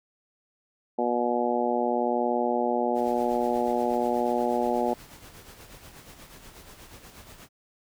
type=harmonic tone; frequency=121 Hz; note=B2; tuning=35 cents flat; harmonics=2 / 3 / 4 / 5 / 6 / 7; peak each=-30 / -30 / -30 / -30 / -30 / -30 dBFS; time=0.98-4.94 s; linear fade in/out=10 ms
type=noise with tremolo; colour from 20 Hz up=pink; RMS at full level=-46 dBFS; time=2.94-7.49 s; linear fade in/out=50 ms; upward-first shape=sine; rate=8.3 Hz; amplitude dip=50%
effects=none